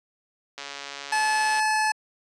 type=click train; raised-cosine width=0.2 ms; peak=-18 dBFS; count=144; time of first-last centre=0.58-1.594 s; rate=141 Hz
type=tone; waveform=25% pulse; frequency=863 Hz; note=A5; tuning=34 cents flat; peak=-17 dBFS; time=1.12-1.92 s; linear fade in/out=5 ms
effects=high-pass 400 Hz 12 dB/octave + resampled to 24000 Hz